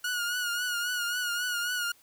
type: tone with vibrato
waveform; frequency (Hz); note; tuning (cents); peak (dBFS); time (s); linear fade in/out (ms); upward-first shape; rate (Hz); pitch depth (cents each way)
sawtooth; 1445; F#6; -41; -25; 0.04-1.92; 5; triangle; 3.7; 58
effects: white hiss -61 dBFS RMS until 2.02 s